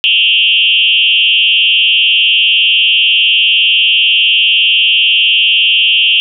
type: tone with frequency modulation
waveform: sine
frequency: 2960 Hz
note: F#7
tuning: in tune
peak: -6 dBFS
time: 0.04-6.2 s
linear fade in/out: 0 ms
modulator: 201 Hz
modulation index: 1.6
effects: none